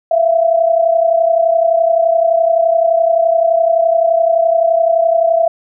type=tone pair together; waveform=sine; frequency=661 / 692.7 Hz; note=E5 / F5; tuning=+5 / -14 cents; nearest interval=minor second; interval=81 cents; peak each=-10 / -15 dBFS; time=0.11-5.48 s; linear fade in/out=5 ms; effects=none

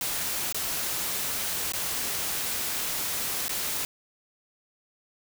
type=noise with dropouts; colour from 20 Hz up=white; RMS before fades=-30 dBFS; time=0.01-3.85 s; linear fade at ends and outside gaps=1 ms; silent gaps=0.525-0.545 / 1.721-1.735 / 3.482-3.493 s; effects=none

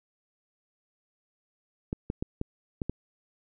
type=clicks; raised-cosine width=3 ms; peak=-17 dBFS; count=6; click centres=1.929 / 2.101 / 2.225 / 2.414 / 2.818 / 2.896 s; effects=none

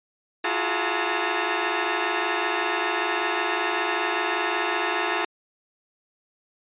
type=tone cluster; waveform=10% pulse; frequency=339.5 / 364.7 / 420.9 / 908 Hz; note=F4 / F#4 / G#4 / A#5; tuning=-49 / -25 / +23 / -46 cents; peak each=-20 dBFS; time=0.44-5.25 s; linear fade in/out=5 ms; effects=resampled to 8000 Hz

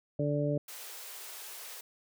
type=harmonic tone; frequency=146 Hz; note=D3; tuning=10 cents flat; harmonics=1 / 2 / 3 / 4; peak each=-31 / -34 / -36 / -33 dBFS; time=0.19-0.58 s; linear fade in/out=5 ms
type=high-pass noise; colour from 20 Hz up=white; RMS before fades=-45 dBFS; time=0.68-1.81 s; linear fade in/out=5 ms; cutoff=380 Hz; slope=48 dB/octave
effects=none

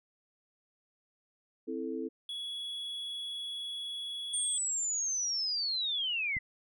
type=chord; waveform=sine; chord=A minor; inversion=first; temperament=equal; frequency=261.6 / 329.6 / 440 Hz; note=C4 / E4 / A4; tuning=0 / 0 / 0 cents; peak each=-38 dBFS; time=1.67-2.09 s; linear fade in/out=20 ms
type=tone; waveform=triangle; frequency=3369 Hz; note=G#7; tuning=24 cents sharp; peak=-35 dBFS; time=2.29-4.58 s; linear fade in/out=2 ms
type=linear sweep; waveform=sine; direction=down; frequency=8870 to 1982 Hz; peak=-30 dBFS; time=4.33-6.39 s; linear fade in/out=10 ms
type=click; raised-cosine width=5 ms; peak=-30 dBFS; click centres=6.368 s
effects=none

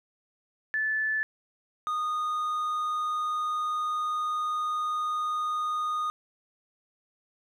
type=tone pair in turn; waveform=sine / triangle; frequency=1743 / 1232.5 Hz; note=A6 / D#6; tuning=-17 / -17 cents; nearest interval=tritone; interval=600 cents; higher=first; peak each=-25 dBFS; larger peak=neither; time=0.74-1.23 / 1.87-6.1 s; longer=second; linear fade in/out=0 ms; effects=none

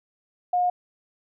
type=tone; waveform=sine; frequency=717 Hz; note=F5; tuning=45 cents sharp; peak=-19 dBFS; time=0.53-0.7 s; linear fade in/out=5 ms; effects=none

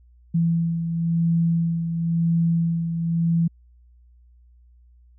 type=beating tone pair; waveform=sine; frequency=166.9 / 167.87 Hz; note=E3 / E3; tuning=+22 / +32 cents; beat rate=0.97 Hz; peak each=-19 / -28 dBFS; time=0.34-3.48 s; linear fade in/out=10 ms; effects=added 60 Hz sine -50 dBFS peak until 5.18 s

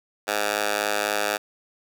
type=tone with high-pass filter; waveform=10% pulse; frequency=103.83 Hz; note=G#2; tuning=in tune; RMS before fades=-25 dBFS; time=0.27-1.38 s; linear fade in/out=20 ms; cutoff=760 Hz; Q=0.95; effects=none

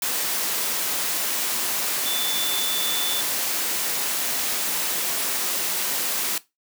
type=tone in noise; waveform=sine; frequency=3507 Hz; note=A7; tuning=6 cents flat; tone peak=-26 dBFS; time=2.06-3.21 s; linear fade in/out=2 ms; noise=white; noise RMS=-25 dBFS; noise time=0.02-6.38 s; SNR=-4 dB; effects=noise-tail reverb RT60 0.2 s tail -18 dB re dry + high-pass 200 Hz 12 dB/octave

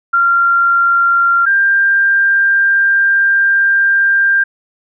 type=tone pair in turn; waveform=sine; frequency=1382 / 1591.2 Hz; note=F6 / G6; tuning=-19 / +25 cents; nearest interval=major second; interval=244 cents; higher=second; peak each=-8 dBFS; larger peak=neither; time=0.13-1.46 / 1.46-4.44 s; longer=second; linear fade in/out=10 ms; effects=none

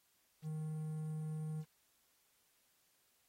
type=tone with quantisation; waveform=triangle; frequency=155.56 Hz; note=D#3; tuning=in tune; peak=-37 dBFS; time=0.42-1.65 s; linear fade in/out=50 ms; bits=11; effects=white hiss -75 dBFS RMS until 3.28 s + AAC 48 kbps

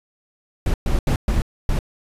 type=noise bursts at uneven times; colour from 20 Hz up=brown; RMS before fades=-18 dBFS; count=5; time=0.66-0.74 / 0.86-0.99 / 1.07-1.16 / 1.28-1.42 / 1.69-1.79 s; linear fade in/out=2 ms; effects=resampled to 32000 Hz

